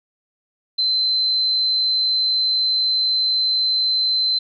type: tone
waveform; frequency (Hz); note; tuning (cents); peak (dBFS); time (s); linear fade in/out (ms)
sine; 4076; C8; -46; -16; 0.78-4.39; 10
effects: none